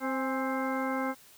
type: harmonic tone with a mistuned harmonic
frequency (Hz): 262.8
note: C4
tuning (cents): +8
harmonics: 1 / 2 / 3 / 4 / 5 / 6 / 8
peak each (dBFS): -32 / -35 / -37 / -38 / -39 / -40 / -41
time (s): 0-1.15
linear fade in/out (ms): 50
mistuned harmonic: 3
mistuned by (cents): +58
effects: white hiss -56 dBFS RMS until 1.37 s